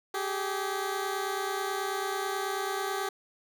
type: tone pair together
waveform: 15% pulse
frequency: 387.7 / 416.9 Hz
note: G4 / G#4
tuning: -19 / +7 cents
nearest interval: minor second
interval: 126 cents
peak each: -25 / -29 dBFS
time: 0.14-3.09 s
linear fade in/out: 5 ms
effects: none